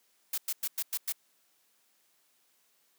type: noise bursts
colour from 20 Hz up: blue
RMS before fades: -32 dBFS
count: 6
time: 0.33-1.124 s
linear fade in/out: 5 ms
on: 49 ms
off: 100 ms
effects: white hiss -70 dBFS RMS until 2.98 s + high-pass 200 Hz 12 dB/octave